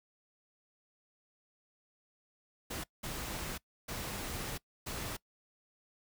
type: noise bursts at uneven times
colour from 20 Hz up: pink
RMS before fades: -40 dBFS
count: 4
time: 2.7-2.84 / 3.03-3.58 / 3.88-4.58 / 4.86-5.17 s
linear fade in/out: 10 ms
effects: noise-tail reverb RT60 0.1 s tail -22 dB re dry